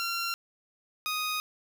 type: tone pair in turn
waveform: 15% pulse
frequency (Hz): 1373 / 1245.7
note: F6 / D#6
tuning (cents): -30 / +2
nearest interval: major second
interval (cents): 168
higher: first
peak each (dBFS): -23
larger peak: neither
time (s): 0-0.34 / 1.06-1.4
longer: neither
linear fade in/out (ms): 0
effects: none